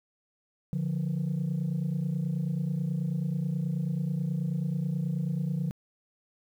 sine tone pair together, 145.72 / 175 Hz, D3 / F3, -13 / +4 cents, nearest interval minor third, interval 317 cents, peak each -28 dBFS, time 0.73-5.71 s, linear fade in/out 0 ms, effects tanh soft clip ceiling -24 dBFS + 10-bit

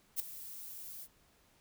violet noise with ADSR envelope, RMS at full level -32 dBFS, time 0.16-1.08 s, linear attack 37 ms, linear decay 8 ms, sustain -15 dB, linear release 53 ms, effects pink hiss -68 dBFS RMS until 1.6 s

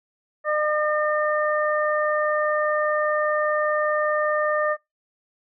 harmonic tone, 605 Hz, D#5, 49 cents flat, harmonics 1 / 2 / 3, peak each -22 / -25 / -27 dBFS, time 0.44-4.77 s, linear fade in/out 50 ms, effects noise-tail reverb RT60 0.2 s tail -24 dB re dry

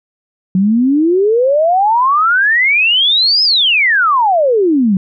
sine exponential two-way sweep, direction up then down, 181.8 to 5200 to 181.8 Hz, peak -8 dBFS, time 0.55-4.97 s, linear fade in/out 2 ms, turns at 3.43 s, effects none

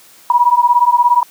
sine beating tone pair, 959 / 976 Hz, A#5 / B5, +49 / -21 cents, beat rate 17 Hz, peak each -11 dBFS, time 0.3-1.23 s, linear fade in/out 2 ms, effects white hiss -44 dBFS RMS until 1.3 s + high-pass 150 Hz 12 dB/octave

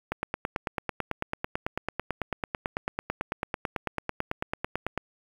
click train, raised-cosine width 0.5 ms, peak -13 dBFS, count 45, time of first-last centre 0.12-4.977 s, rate 9.06 Hz, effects 7-bit

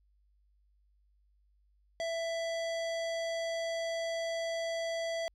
square tone with low-pass filter, 663 Hz, E5, 10 cents sharp, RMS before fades -35 dBFS, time 2-5.28 s, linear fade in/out 0 ms, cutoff 5700 Hz, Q 1.1, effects added 50 Hz sine -66 dBFS peak until 5.34 s

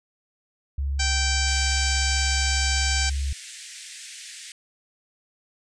sine tone, 69.3 Hz, C#2, in tune, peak -23 dBFS, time 0.78-3.33 s, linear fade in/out 5 ms
harmonic tone, 779 Hz, G5, 11 cents flat, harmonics 1 / 2 / 3 / 4 / 5 / 6 / 7 / 8 / 9 / 10, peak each -35 / -30 / -31 / -33 / -36 / -30 / -32 / -33 / -33 / -33 dBFS, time 0.99-3.1 s, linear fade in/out 10 ms
white band-pass noise, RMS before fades -41 dBFS, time 1.47-4.52 s, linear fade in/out 2 ms, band 1700 to 9000 Hz, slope 48 dB/octave
effects none

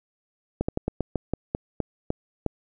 slowing click train, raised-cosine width 2 ms, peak -11 dBFS, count 11, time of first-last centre 0.61-2.463 s, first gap 75 ms, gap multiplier 1.19, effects none

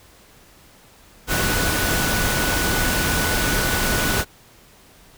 sine tone in noise, 1480 Hz, F#6, in tune, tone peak -26 dBFS, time 1.27-4.25 s, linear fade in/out 50 ms, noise pink, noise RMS -21 dBFS, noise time 1.27-4.25 s, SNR -8 dB, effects pink hiss -50 dBFS RMS until 5.17 s

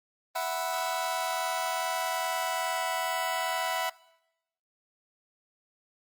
sawtooth chord, E suspended second, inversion none, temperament just, 659.3 / 741.7 / 988.9 Hz, E5 / F#5 / B5, 0 / +4 / +2 cents, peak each -29 dBFS, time 0.35-3.9 s, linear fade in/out 10 ms, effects noise-tail reverb RT60 0.9 s tail -22 dB re dry + Opus 24 kbps

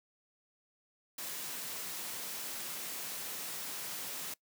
white high-pass noise, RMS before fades -41 dBFS, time 1.18-4.34 s, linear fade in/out 5 ms, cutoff 130 Hz, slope 24 dB/octave, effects noise-tail reverb RT60 0.1 s tail -22 dB re dry

